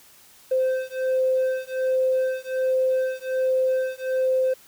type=beating tone pair; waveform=triangle; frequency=518 / 519.3 Hz; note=C5 / C5; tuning=-17 / -13 cents; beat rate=1.3 Hz; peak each=-20 dBFS; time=0.51-4.54 s; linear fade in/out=10 ms; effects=tanh soft clip ceiling -16 dBFS + white hiss -52 dBFS RMS until 4.67 s